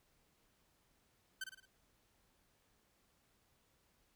sawtooth tone with echo, 1539 Hz, G6, 32 cents flat, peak -36 dBFS, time 1.41-1.44 s, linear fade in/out 5 ms, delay 54 ms, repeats 4, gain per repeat -6 dB, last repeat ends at 1.656 s, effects pink hiss -75 dBFS RMS until 4.15 s

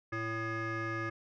sine tone with frequency modulation, 784 Hz, G5, in tune, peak -31 dBFS, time 0.12-1.1 s, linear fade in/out 10 ms, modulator 448 Hz, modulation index 2.6, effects tanh soft clip ceiling -32 dBFS

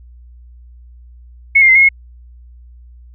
sine tone with pitch steps, 2194 / 2119 / 2067 / 2157 / 2169 Hz, C#7 / C7 / C7 / C#7 / C#7, -18 / +21 / -22 / -48 / -38 cents, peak -5 dBFS, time 1.55-1.89 s, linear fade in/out 10 ms, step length 68 ms, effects added 60 Hz sine -37 dBFS peak until 3.14 s

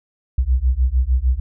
sine beating tone pair, 60.1 / 66.7 Hz, B1 / C2, -46 / +34 cents, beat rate 6.6 Hz, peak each -17 dBFS, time 0.38-1.4 s, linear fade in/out 5 ms, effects none

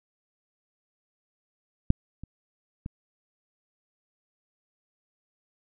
clicks, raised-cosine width 5 ms, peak -6 / -27 / -22 dBFS, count 3, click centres 1.904 / 2.236 / 2.861 s, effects none

